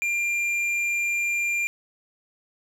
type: tone with tanh clipping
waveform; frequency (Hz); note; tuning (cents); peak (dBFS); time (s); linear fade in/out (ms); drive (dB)
triangle; 2389; D7; +29; -24; 0.02-1.67; 0; 12
effects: none